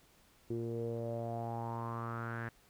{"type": "tone with low-pass filter sweep", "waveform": "sawtooth", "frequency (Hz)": 116, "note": "A#2", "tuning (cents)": -8, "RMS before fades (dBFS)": -39, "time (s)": [0.5, 2.49], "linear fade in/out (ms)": 5, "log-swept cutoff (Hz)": [360, 1700], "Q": 6.2, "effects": ["pink hiss -66 dBFS RMS until 2.69 s"]}